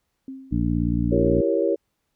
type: tone with exponential decay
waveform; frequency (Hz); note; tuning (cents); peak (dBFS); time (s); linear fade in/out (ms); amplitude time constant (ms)
sine; 265.8; C4; +27; -30; 0.28-0.88; 2; 130
type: harmonic tone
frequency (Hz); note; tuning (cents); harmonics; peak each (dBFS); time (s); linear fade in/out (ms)
58.27; A#1; 0; 1 / 2 / 3 / 4 / 5; -26 / -26 / -26 / -26 / -26; 0.51-1.42; 20
type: chord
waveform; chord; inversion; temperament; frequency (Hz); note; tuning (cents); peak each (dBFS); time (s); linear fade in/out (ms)
sine; E diminished seventh; none; equal with one note detuned; 333.5 / 392 / 466.2 / 554.4; E4 / G4 / Bb4 / Db5; +20 / 0 / 0 / 0; -24; 1.11-1.76; 20
effects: pink hiss -75 dBFS RMS until 2.15 s